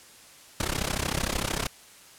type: noise with amplitude modulation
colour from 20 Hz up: pink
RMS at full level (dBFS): -25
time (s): 0.6-1.67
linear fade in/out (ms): 2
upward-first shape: sine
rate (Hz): 33.2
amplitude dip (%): 90
effects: white hiss -51 dBFS RMS until 2.18 s + low-pass 11000 Hz 12 dB/octave